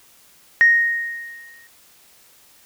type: tone with exponential decay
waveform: sine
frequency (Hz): 1864.7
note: A#6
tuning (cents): 0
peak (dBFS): -7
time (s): 0.61-1.67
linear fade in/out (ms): 0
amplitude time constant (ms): 230
effects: tanh soft clip ceiling -3 dBFS + white hiss -52 dBFS RMS until 2.65 s